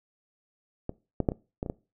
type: clicks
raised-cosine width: 2 ms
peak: -18 / -12 / -9 / -21 / -17 / -22 / -17 dBFS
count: 7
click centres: 0.894 / 1.203 / 1.288 / 1.319 / 1.629 / 1.662 / 1.699 s
effects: noise-tail reverb RT60 0.3 s tail -21 dB re dry